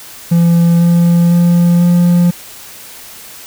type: tone with pitch steps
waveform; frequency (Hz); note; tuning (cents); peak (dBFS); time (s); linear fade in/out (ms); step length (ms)
triangle; 169.9 / 171.48 / 173.07 / 174.68; F3 / F3 / F3 / F3; -47 / -31 / -15 / +1; -4; 0.31-2.31; 10; 500
effects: white hiss -33 dBFS RMS until 3.46 s